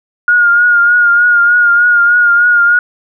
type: tone with vibrato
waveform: sine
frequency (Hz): 1426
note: F6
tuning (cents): +36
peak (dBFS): -5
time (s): 0.28-2.79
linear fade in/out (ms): 2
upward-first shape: triangle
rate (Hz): 3.3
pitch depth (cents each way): 41
effects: none